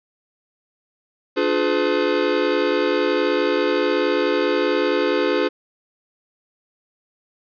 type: chord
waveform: square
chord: D diminished seventh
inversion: none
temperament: just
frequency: 293.7 / 352.4 / 422.9 / 507.5 Hz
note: D4 / F4 / Ab4 / Cb5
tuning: 0 / +16 / +31 / +47 cents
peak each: -25 / -24 / -23 / -23 dBFS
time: 1.36-5.49 s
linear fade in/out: 20 ms
effects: resampled to 11025 Hz + 9-bit